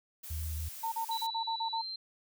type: noise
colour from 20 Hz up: blue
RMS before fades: -45 dBFS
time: 0.23-1.27 s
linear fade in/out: 10 ms
type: tone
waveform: sine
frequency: 78.5 Hz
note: D#2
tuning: 16 cents sharp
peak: -34 dBFS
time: 0.3-0.69 s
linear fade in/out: 10 ms
type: tone bursts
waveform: sine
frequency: 908 Hz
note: A#5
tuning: 46 cents flat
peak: -31 dBFS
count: 8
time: 0.83-1.818 s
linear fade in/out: 10 ms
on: 92 ms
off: 36 ms
type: tone with pitch glide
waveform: sine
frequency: 3951 to 4140 Hz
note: B7 to C8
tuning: 0 to -19 cents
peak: -37 dBFS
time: 1.11-1.96 s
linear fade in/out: 5 ms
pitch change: +81 cents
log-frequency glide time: 1.75-1.81 s
effects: none